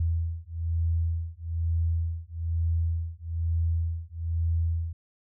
sine beating tone pair, 82.41 / 83.51 Hz, E2 / E2, 0 / +23 cents, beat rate 1.1 Hz, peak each -28 dBFS, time 0-4.93 s, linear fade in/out 5 ms, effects none

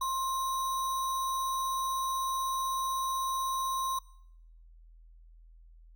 sine tone with sample-and-hold, 1058 Hz, C6, 19 cents sharp, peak -29 dBFS, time 0.01-3.99 s, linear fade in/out 5 ms, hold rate 4900 Hz, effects noise-tail reverb RT60 0.8 s tail -22 dB re dry + added 41 Hz sine -52 dBFS peak until 5.95 s

